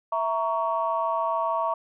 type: chord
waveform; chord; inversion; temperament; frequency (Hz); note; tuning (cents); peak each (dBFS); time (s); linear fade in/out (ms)
sine; A# diminished; second; equal with one note detuned; 659.3 / 932.3 / 1119; E5 / A#5 / C#6; 0 / 0 / +16; -27; 0.12-1.74; 5
effects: tanh soft clip ceiling -13 dBFS